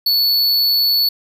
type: tone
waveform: square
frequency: 4435 Hz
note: C#8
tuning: in tune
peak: -13 dBFS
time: 0.06-1.09 s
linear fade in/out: 5 ms
effects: none